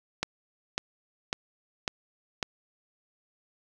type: click train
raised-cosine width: 0.2 ms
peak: -10 dBFS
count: 5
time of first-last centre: 0.23-2.428 s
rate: 1.82 Hz
effects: none